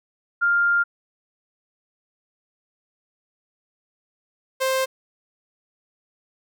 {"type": "tone pair in turn", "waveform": ["sine", "sawtooth"], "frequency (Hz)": [1400, 525.7], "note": ["F6", "C5"], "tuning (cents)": [4, 8], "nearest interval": "octave + perfect fourth", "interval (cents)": 1696, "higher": "first", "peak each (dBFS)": -16, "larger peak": "neither", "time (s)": [[0.41, 0.84], [4.6, 4.86]], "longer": "first", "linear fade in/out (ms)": 20, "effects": []}